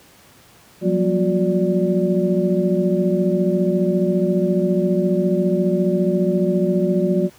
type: tone cluster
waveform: sine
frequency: 177.5 / 192.1 / 237 / 362.2 / 583 Hz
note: F3 / G3 / A#3 / F#4 / D5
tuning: +28 / -35 / +29 / -37 / -13 cents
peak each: -20 / -21 / -27 / -20 / -24 dBFS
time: 0.81-7.3 s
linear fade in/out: 50 ms
effects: pink hiss -49 dBFS RMS until 7.38 s + high-pass 80 Hz 12 dB/octave